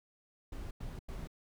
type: noise bursts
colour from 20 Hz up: brown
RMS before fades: -42 dBFS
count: 3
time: 0.52-1.274 s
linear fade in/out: 5 ms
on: 190 ms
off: 92 ms
effects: none